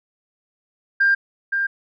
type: tone with echo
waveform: sine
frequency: 1595 Hz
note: G6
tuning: 30 cents sharp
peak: -12 dBFS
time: 1-1.15 s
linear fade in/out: 10 ms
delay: 520 ms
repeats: 1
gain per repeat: -6 dB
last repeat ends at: 1.67 s
effects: tanh soft clip ceiling -9 dBFS